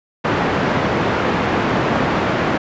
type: band-pass noise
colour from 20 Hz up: pink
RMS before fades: -18 dBFS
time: 0.24-2.58 s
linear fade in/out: 10 ms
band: 140 to 1800 Hz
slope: 12 dB/octave
effects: resampled to 16000 Hz